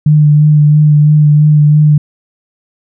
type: tone with vibrato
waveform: sine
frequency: 150 Hz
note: D3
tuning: 37 cents sharp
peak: -3 dBFS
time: 0.06-1.98 s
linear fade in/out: 5 ms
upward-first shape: sine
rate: 3 Hz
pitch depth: 20 cents each way
effects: none